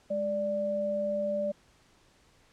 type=tone pair together; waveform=sine; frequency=207.8 / 587.3 Hz; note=G#3 / D5; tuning=+1 / 0 cents; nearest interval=octave + tritone; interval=1799 cents; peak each=-36 / -28 dBFS; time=0.1-1.52 s; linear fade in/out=10 ms; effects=pink hiss -63 dBFS RMS until 2.52 s + low-pass 8000 Hz 12 dB/octave